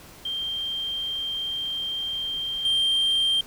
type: tone with level steps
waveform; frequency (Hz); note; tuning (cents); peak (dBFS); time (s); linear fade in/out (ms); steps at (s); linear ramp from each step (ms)
sine; 3171; G7; +19; -26 / -17; 0.25-3.41; 5; 2.65; 2
effects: tanh soft clip ceiling -18 dBFS + pink hiss -47 dBFS RMS until 3.46 s